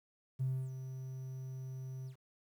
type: tone with ADSR envelope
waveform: triangle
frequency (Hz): 130.81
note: C3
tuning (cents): 0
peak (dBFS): -27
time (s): 0.39-2.16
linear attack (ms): 27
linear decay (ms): 280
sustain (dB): -12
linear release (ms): 94
effects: tanh soft clip ceiling -29 dBFS + 11-bit